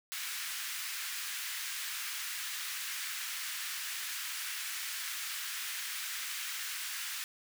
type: high-pass noise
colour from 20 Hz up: pink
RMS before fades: -39 dBFS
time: 0.12-7.24 s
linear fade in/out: 0 ms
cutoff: 1500 Hz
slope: 24 dB/octave
effects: none